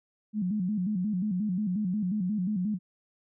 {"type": "tone with vibrato", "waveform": "sine", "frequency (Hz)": 196, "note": "G3", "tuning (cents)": 0, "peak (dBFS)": -26, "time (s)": [0.33, 2.79], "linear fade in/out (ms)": 50, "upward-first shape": "square", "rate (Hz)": 5.6, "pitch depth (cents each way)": 140, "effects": []}